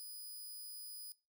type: tone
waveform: 10% pulse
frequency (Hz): 4978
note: D#8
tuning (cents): 0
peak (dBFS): -40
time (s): 0-1.12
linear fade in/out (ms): 0
effects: noise-tail reverb RT60 0.3 s tail -20 dB re dry